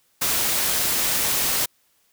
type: noise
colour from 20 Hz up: white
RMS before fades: -22 dBFS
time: 0.21-1.66 s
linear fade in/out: 10 ms
effects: white hiss -64 dBFS RMS until 2.12 s